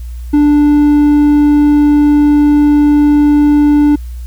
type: tone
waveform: triangle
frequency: 293.7 Hz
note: D4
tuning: in tune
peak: -3 dBFS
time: 0.33-3.96 s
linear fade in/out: 10 ms
effects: added 60 Hz sine -21 dBFS peak until 4.26 s + white hiss -46 dBFS RMS until 4.26 s